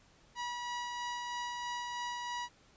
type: tone with tremolo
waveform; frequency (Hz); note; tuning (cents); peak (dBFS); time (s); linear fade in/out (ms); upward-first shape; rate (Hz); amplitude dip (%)
sawtooth; 968; B5; -35; -32; 0.35-2.49; 50; sine; 3.1; 25
effects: pink hiss -64 dBFS RMS until 2.76 s + resampled to 16000 Hz